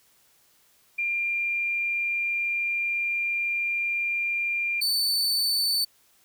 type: tone pair in turn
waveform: sine / 40% pulse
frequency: 2391 / 4514 Hz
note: D7 / C#8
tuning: +30 / +31 cents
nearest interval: major seventh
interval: 1101 cents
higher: second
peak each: -24 / -21 dBFS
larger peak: second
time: 0.98-4.81 / 4.81-5.85 s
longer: first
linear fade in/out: 10 ms
effects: white hiss -62 dBFS RMS until 6.24 s